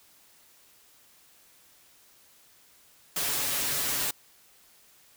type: noise with comb filter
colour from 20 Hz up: white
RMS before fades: -29 dBFS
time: 3.16-4.11 s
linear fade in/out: 5 ms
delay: 7 ms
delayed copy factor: +0.85
effects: white hiss -59 dBFS RMS until 5.16 s